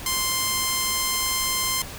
5% pulse tone, 1046.5 Hz, C6, in tune, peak -10 dBFS, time 0.06-1.82 s, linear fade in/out 2 ms, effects pink hiss -37 dBFS RMS until 1.98 s

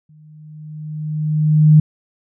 sine tone with exponential growth, 153.3 Hz, D#3, 25 cents flat, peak -4 dBFS, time 0.09-1.8 s, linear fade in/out 5 ms, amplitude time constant 370 ms, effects none

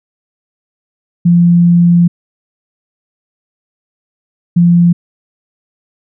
sine tone bursts at uneven times, 172.8 Hz, F3, 18 cents flat, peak -4 dBFS, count 2, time 1.25-2.08 / 4.56-4.93 s, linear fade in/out 10 ms, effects none

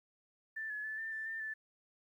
sine tone with pitch steps, 1768 / 1703 / 1744 / 1789 / 1764 / 1795 / 1753 Hz, A6 / G#6 / A6 / A6 / A6 / A6 / A6, +8 / +43 / -16 / +28 / +4 / +34 / -7 cents, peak -38 dBFS, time 0.56-1.54 s, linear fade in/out 10 ms, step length 140 ms, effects 12-bit

